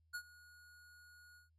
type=tone with ADSR envelope; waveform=square; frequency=1448 Hz; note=F#6; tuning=38 cents flat; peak=-40 dBFS; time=0.13-1.5 s; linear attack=22 ms; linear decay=69 ms; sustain=-20 dB; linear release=140 ms; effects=added 80 Hz sine -70 dBFS peak until 1.58 s + AAC 48 kbps